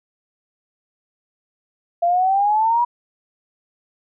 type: exponential sweep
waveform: sine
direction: up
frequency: 680 to 972 Hz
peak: -14 dBFS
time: 2.02-2.85 s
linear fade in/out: 10 ms
effects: none